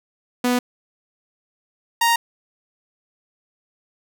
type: tone pair in turn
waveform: sawtooth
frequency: 246.9 / 932.2 Hz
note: B3 / A#5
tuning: 0 / 0 cents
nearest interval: octave + major seventh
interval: 2300 cents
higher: second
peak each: -13 / -11 dBFS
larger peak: second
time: 0.44-0.59 / 2.01-2.16 s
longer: neither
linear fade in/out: 5 ms
effects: none